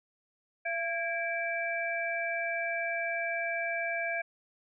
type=tone cluster; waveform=sine; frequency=676 / 1635 / 2326 Hz; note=E5 / G#6 / D7; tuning=+43 / -28 / -17 cents; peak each=-34 / -35 / -34 dBFS; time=0.65-4.22 s; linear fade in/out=10 ms; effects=none